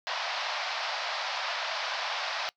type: band-pass noise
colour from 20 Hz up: pink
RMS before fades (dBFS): -33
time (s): 0.07-2.49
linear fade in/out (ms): 0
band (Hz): 620 to 5300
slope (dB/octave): 48
effects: noise-tail reverb RT60 0.1 s tail -22 dB re dry